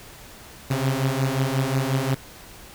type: beating tone pair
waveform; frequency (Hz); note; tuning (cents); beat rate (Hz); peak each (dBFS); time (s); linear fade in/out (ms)
sawtooth; 130.7 / 136.3; C3 / C#3; -1 / -29; 5.6; -20; 0.7-2.15; 10
effects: pink hiss -44 dBFS RMS until 2.74 s